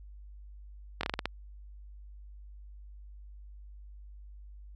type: slowing click train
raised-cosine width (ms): 0.3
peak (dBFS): -14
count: 7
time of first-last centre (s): 1.01-1.256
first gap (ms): 23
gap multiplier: 1.23
effects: added 50 Hz sine -46 dBFS peak until 4.75 s